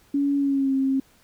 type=tone with pitch glide; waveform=sine; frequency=282.2 to 268.1 Hz; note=C#4 to C4; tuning=+31 to +42 cents; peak=-19 dBFS; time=0.14-1 s; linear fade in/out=5 ms; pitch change=-89 cents; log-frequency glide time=0.37-0.73 s; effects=pink hiss -58 dBFS RMS until 1.23 s